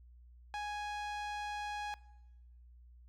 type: tone with low-pass filter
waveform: sawtooth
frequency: 830.6 Hz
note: G#5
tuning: in tune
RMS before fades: -40 dBFS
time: 0.54-1.94 s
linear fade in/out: 0 ms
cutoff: 4800 Hz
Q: 0.56
effects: noise-tail reverb RT60 1.0 s tail -21 dB re dry + added 60 Hz sine -55 dBFS peak until 3.08 s